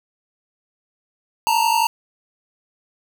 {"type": "tone pair together", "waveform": "square", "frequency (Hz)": [889.7, 941], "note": ["A5", "A#5"], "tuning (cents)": [19, 16], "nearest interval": "minor second", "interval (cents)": 97, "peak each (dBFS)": -19, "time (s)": [1.47, 1.87], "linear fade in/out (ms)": 0, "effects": []}